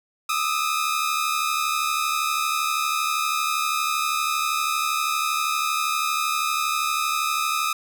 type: tone pair together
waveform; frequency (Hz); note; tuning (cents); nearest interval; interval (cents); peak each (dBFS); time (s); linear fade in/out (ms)
sawtooth; 1221.4 / 1294; D#6 / E6; -32 / -32; minor second; 100; -21; 0.29-7.73; 5
effects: none

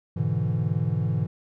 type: chord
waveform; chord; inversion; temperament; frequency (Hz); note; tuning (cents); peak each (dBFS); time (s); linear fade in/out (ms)
triangle; E dominant seventh; first; equal; 103.83 / 123.47 / 146.83 / 164.81; G#2 / B2 / D3 / E3; 0 / 0 / 0 / 0; -26; 0.16-1.27; 10
effects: none

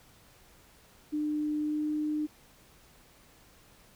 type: tone with pitch glide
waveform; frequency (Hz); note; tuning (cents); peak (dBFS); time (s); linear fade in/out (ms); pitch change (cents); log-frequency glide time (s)
sine; 300.8 to 302.9; D4 to D#4; +42 to -46; -28; 1.12-2.27; 20; +12; 1.55-1.88
effects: pink hiss -59 dBFS RMS until 3.95 s

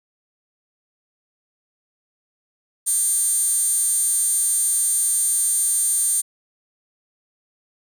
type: tone with high-pass filter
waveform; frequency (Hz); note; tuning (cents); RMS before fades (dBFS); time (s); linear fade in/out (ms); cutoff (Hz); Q
15% pulse; 395.2; G4; +14; -20; 2.86-6.22; 20; 8800; 7.8
effects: none

